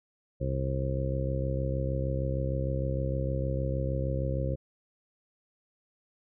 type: harmonic tone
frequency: 66.5 Hz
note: C2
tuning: 29 cents sharp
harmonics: 1 / 2 / 3 / 4 / 5 / 6 / 7 / 8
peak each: -32 / -31 / -40 / -43 / -40 / -45 / -42 / -35 dBFS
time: 0.4-4.56 s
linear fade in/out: 20 ms
effects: none